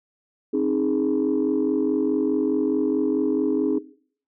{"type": "chord", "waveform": "sine", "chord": "Ab major", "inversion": "first", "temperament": "equal with one note detuned", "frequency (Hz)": [266.4, 311.1, 415.3], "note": ["C4", "Eb4", "Ab4"], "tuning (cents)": [31, 0, 0], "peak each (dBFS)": -23, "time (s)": [0.53, 3.79], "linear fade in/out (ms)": 10, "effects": ["noise-tail reverb RT60 0.5 s tail -17 dB re dry", "tanh soft clip ceiling -13 dBFS"]}